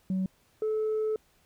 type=tone pair in turn; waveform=sine; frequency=188.1 / 433.6 Hz; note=F#3 / A4; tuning=+29 / -25 cents; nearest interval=octave + major second; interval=1446 cents; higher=second; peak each=-24 dBFS; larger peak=neither; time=0.1-0.26 / 0.62-1.16 s; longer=second; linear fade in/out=2 ms; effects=tanh soft clip ceiling -24 dBFS + pink hiss -66 dBFS RMS until 1.45 s